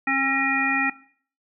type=harmonic tone; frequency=270.3 Hz; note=C#4; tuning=44 cents flat; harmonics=1 / 3 / 5 / 7 / 9; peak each=-27 / -28 / -28 / -24 / -26 dBFS; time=0.07-0.9 s; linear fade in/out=5 ms; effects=noise-tail reverb RT60 0.5 s tail -18 dB re dry